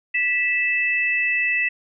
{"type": "tone pair together", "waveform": "sine", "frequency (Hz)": [1967, 2631], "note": ["B6", "E7"], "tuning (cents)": [-7, -4], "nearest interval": "perfect fourth", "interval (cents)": 503, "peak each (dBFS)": -21, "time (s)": [0.14, 1.69], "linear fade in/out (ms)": 10, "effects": []}